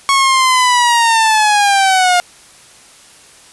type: linear sweep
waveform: sawtooth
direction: down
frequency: 1106 to 707 Hz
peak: -5 dBFS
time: 0.09-2.2 s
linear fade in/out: 0 ms
effects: white hiss -42 dBFS RMS until 3.52 s + resampled to 24000 Hz